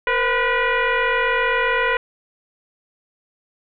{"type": "tone with frequency modulation", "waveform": "sine", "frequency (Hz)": 466.2, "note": "A#4", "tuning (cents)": 0, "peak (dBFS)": -16, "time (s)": [0.07, 1.97], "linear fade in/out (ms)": 2, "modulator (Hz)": 490, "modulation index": 4.1, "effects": []}